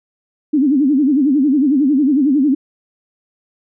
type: tone with vibrato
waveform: sine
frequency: 280 Hz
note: C#4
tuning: 18 cents sharp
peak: -10 dBFS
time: 0.53-2.55 s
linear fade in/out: 10 ms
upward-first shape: sine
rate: 11 Hz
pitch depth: 170 cents each way
effects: none